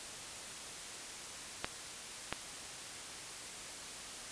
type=clicks; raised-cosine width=0.3 ms; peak=-17 dBFS; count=2; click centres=1.645 / 2.326 s; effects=white hiss -46 dBFS RMS until 4.31 s + resampled to 22050 Hz